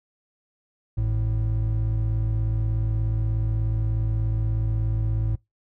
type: tone pair together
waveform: triangle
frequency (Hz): 52.42 / 109.1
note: G#1 / A2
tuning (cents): +17 / -14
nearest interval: octave + minor second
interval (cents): 1269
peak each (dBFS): -23 / -21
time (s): 0.97-5.36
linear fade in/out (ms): 10
effects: noise-tail reverb RT60 0.2 s tail -25 dB re dry